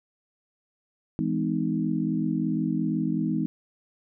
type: chord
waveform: sine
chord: E major seventh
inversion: none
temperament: equal with one note detuned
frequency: 164.81 / 207.7 / 253.2 / 311.1 Hz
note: E3 / G#3 / B3 / D#4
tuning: 0 / 0 / +43 / 0 cents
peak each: -29 dBFS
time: 1.19-3.46 s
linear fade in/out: 0 ms
effects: none